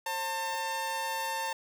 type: tone pair together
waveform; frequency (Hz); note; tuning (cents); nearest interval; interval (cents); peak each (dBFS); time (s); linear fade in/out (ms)
sawtooth; 534.5 / 899; C5 / A5; +37 / +37; major sixth; 900; -36 / -28; 0.06-1.53; 5
effects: none